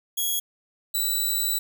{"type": "tone pair in turn", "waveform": "5% pulse", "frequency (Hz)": [3322, 3951], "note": ["G#7", "B7"], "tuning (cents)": [0, 0], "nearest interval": "minor third", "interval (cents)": 300, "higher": "second", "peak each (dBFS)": -15, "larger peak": "neither", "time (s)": [[0.17, 0.4], [0.94, 1.59]], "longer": "second", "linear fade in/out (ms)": 10, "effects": []}